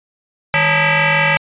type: tone with frequency modulation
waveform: sine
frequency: 156 Hz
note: D#3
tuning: 5 cents sharp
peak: -11 dBFS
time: 0.54-1.37 s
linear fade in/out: 0 ms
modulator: 358 Hz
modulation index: 7.2
effects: resampled to 8000 Hz